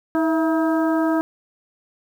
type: harmonic tone with a mistuned harmonic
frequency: 319.4 Hz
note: D#4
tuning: 45 cents sharp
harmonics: 1 / 2 / 3 / 4 / 5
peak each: -18 / -24 / -28 / -30 / -32 dBFS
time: 0.15-1.21 s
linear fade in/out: 0 ms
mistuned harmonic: 2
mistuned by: +57 cents
effects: 8-bit